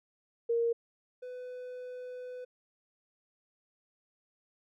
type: tone pair in turn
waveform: sine / triangle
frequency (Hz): 466.2 / 500.2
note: A#4 / B4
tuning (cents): 0 / +22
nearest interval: minor second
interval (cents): 122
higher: second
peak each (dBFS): -26 / -38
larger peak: first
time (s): 0.49-0.73 / 1.22-2.45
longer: second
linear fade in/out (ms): 10
effects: none